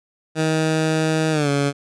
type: tone with pitch glide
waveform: 15% pulse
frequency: 158.1 to 141.67 Hz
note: D#3 to C#3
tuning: +28 to +38 cents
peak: -11 dBFS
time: 0.35-1.73 s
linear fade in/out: 50 ms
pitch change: -190 cents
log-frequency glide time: 1.31-1.49 s
effects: resampled to 22050 Hz